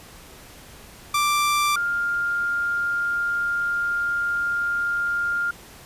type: tone pair in turn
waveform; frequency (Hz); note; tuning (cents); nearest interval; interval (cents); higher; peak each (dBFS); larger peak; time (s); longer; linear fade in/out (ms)
sawtooth / sine; 1177 / 1403.6; D6 / F6; +3 / +8; minor third; 305; second; -15 / -21; first; 1.14-1.76 / 1.76-5.51; second; 5
effects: pink hiss -45 dBFS RMS until 5.85 s + resampled to 32000 Hz